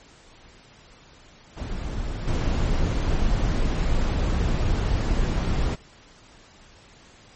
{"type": "noise with level steps", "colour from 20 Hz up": "brown", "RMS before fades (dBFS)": [-29, -22], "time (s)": [1.56, 5.76], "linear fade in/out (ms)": 20, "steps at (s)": 2.27, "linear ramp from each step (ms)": 10, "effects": ["pink hiss -51 dBFS RMS until 7.35 s", "MP3 32 kbps"]}